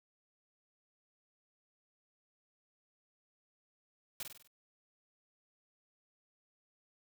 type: noise with echo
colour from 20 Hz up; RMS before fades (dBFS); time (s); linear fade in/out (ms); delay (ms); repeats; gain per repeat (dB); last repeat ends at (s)
white; -41; 4.2-4.23; 2; 49; 5; -5; 4.475
effects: none